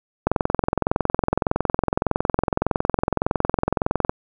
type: click train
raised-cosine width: 1 ms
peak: -4 dBFS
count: 84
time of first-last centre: 0.27-4.095 s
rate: 21.7 Hz
effects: none